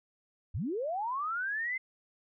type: linear sweep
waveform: sine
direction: up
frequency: 61.6 to 2093 Hz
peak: -31 dBFS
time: 0.54-1.78 s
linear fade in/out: 10 ms
effects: none